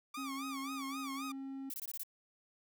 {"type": "tone with vibrato", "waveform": "sawtooth", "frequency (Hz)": 1164, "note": "D6", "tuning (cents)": -16, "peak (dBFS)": -38, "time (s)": [0.14, 1.32], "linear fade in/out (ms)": 5, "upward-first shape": "sine", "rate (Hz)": 3.8, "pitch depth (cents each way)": 140}
{"type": "tone", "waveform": "triangle", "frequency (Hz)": 270, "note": "C#4", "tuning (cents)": -45, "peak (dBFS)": -39, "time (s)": [0.17, 1.7], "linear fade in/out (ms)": 10}
{"type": "noise bursts", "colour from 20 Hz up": "violet", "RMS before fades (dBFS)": -42, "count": 6, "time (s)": [1.7, 2.034], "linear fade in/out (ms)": 2, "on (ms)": 39, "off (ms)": 20}
{"effects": []}